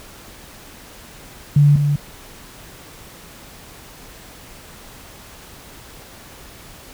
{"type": "tone pair in turn", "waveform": "sine", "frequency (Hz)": [145.1, 145.1], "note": ["D3", "D3"], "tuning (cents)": [-21, -21], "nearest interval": "unison", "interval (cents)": 0, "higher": "neither", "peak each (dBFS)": [-8, -14], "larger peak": "first", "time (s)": [[1.56, 1.76], [1.76, 1.96]], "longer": "neither", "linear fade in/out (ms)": 5, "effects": ["pink hiss -41 dBFS RMS until 6.93 s"]}